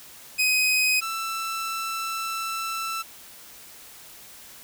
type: tone pair in turn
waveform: sawtooth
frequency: 2512 / 1330.7 Hz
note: D#7 / E6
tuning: +16 / +16 cents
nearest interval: major seventh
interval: 1100 cents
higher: first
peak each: -16 / -24 dBFS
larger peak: first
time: 0.38-1.01 / 1.01-3.03 s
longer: second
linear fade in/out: 20 ms
effects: white hiss -46 dBFS RMS until 4.63 s